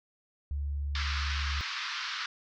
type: tone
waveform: sine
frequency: 71.5 Hz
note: D2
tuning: 46 cents flat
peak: -30 dBFS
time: 0.51-1.61 s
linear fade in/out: 0 ms
type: band-pass noise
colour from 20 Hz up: pink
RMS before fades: -36 dBFS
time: 0.95-2.26 s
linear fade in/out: 2 ms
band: 1100 to 5400 Hz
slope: 48 dB/octave
effects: none